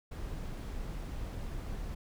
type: noise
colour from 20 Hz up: brown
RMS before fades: -39 dBFS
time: 0.11-1.95 s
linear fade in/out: 10 ms
effects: none